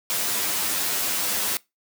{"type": "noise with comb filter", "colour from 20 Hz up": "white", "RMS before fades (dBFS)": -25, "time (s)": [0.1, 1.57], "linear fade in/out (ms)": 0, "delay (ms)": 10, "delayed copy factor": 0.55, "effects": ["noise-tail reverb RT60 0.2 s tail -22 dB re dry", "high-pass 150 Hz 12 dB/octave"]}